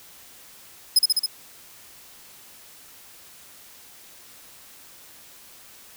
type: tone with echo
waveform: sawtooth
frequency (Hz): 5090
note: D#8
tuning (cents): +39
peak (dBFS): -10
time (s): 0.96-0.99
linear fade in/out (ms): 5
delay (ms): 68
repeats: 4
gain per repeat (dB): -2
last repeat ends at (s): 1.262
effects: white hiss -48 dBFS RMS until 5.96 s